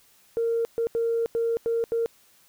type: tone bursts at uneven times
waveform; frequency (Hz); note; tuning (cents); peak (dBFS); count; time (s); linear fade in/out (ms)
sine; 461.7; A#4; -17; -21; 6; 0.37-0.65 / 0.78-0.87 / 0.95-1.26 / 1.35-1.57 / 1.66-1.84 / 1.92-2.06; 0
effects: tanh soft clip ceiling -17 dBFS + white hiss -59 dBFS RMS until 2.48 s